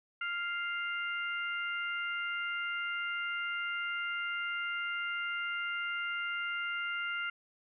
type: harmonic tone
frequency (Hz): 698.5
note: F5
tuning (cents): 0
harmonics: 2 / 3 / 4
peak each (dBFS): -35 / -39 / -41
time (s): 0.21-7.3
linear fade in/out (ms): 5
effects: none